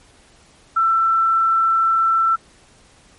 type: tone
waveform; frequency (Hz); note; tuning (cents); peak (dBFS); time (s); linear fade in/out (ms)
sine; 1337; E6; +24; -13; 0.76-2.36; 10
effects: pink hiss -51 dBFS RMS until 3.18 s + MP3 48 kbps